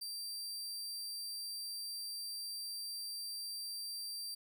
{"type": "tone", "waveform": "sawtooth", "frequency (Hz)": 4699, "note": "D8", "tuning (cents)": 0, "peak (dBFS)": -38, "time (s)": [0.01, 4.35], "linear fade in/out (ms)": 10, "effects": []}